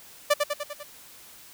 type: tone with echo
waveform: sawtooth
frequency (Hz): 587.3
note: D5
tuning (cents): 0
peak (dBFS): -13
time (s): 0.3-0.34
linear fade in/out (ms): 10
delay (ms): 99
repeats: 5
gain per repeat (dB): -4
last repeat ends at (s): 0.835
effects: white hiss -49 dBFS RMS until 1.53 s